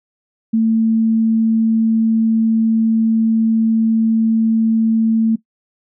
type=tone; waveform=sine; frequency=223.8 Hz; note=A3; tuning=30 cents sharp; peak=-11 dBFS; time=0.53-5.36 s; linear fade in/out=10 ms; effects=noise-tail reverb RT60 0.1 s tail -18 dB re dry